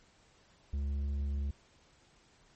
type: tone with low-pass filter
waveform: square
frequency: 70.6 Hz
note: C#2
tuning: 32 cents sharp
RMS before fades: -34 dBFS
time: 0.73-1.51 s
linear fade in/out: 5 ms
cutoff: 170 Hz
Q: 0.55
effects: pink hiss -65 dBFS RMS until 2.55 s + MP3 32 kbps